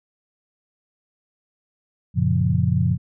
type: chord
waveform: sine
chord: Gb major seventh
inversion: none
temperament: equal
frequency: 92.5 / 116.54 / 138.59 / 174.61 Hz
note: Gb2 / Bb2 / Db3 / F3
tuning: 0 / 0 / 0 / 0 cents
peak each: -22 dBFS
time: 2.14-2.98 s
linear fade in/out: 50 ms
effects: none